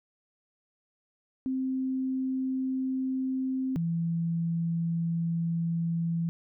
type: tone pair in turn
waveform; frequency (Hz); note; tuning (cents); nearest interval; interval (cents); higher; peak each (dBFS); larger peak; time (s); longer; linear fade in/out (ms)
sine; 261.6 / 167.24; C4 / E3; 0 / +25; minor sixth; 775; first; -27 / -26; second; 1.46-3.76 / 3.76-6.29; second; 0
effects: none